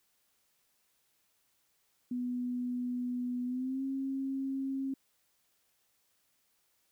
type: tone with pitch glide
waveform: sine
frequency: 246.9 to 269.2 Hz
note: B3 to C4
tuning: 0 to +49 cents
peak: -32 dBFS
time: 2.11-4.94 s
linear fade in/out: 5 ms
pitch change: +149 cents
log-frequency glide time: 3.45-3.83 s
effects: white hiss -74 dBFS RMS until 6.91 s